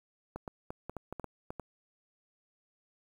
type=clicks; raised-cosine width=1 ms; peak=-25 dBFS; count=10; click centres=0.36 / 0.478 / 0.705 / 0.896 / 0.967 / 1.126 / 1.197 / 1.243 / 1.505 / 1.597 s; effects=9-bit